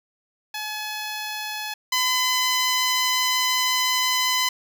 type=tone pair in turn; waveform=10% pulse; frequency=852 / 1013.2 Hz; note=G#5 / B5; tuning=+44 / +44 cents; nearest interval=minor third; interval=300 cents; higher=second; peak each=-20 / -11 dBFS; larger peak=second; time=0.54-1.74 / 1.92-4.49 s; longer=second; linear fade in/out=5 ms; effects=none